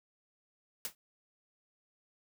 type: noise with exponential decay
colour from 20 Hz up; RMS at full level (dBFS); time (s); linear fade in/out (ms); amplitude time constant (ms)
white; -33; 0.85-0.95; 1; 20
effects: none